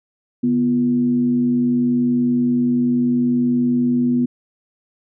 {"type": "tone with frequency modulation", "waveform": "sine", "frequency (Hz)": 244.8, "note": "B3", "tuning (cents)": -15, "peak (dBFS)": -14, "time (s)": [0.43, 4.26], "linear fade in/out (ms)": 10, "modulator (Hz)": 99.9, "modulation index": 0.38, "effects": []}